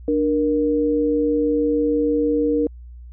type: tone pair together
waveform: sine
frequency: 296.3 / 470 Hz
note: D4 / A#4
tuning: +15 / +14 cents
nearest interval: minor sixth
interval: 799 cents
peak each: -19 dBFS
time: 0.08-2.67 s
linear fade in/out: 2 ms
effects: added 60 Hz sine -36 dBFS peak until 3.12 s